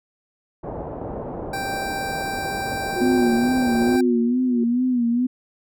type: low-pass noise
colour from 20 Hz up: white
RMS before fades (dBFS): -31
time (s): 0.63-3.97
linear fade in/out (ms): 10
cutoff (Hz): 730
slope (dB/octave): 24
type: tone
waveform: 25% pulse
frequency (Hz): 784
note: G5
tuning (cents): 0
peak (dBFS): -22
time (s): 1.53-4.01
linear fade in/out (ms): 5
type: tone with tremolo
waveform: sine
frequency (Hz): 360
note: F#4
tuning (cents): -47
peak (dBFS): -19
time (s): 2.96-4.64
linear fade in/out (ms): 5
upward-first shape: sine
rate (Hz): 1.2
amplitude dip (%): 90
type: tone with vibrato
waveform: sine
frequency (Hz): 244.5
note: B3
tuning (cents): -17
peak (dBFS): -17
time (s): 3.01-5.27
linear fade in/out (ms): 10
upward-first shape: sine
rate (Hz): 2.3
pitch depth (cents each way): 82
effects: none